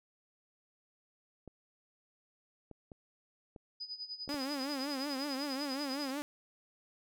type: clicks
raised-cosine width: 2 ms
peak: -35 dBFS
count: 6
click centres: 1.477 / 2.713 / 2.918 / 3.562 / 4.278 / 4.343 s
type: tone with tremolo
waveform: sine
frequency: 4978 Hz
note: D#8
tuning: in tune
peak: -38 dBFS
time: 3.8-6.11 s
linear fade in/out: 10 ms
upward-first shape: sine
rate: 10 Hz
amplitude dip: 80%
type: tone with vibrato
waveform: sawtooth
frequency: 277.2 Hz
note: C#4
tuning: in tune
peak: -32 dBFS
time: 4.29-6.22 s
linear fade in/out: 0 ms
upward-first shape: triangle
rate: 5.4 Hz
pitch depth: 140 cents each way
effects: none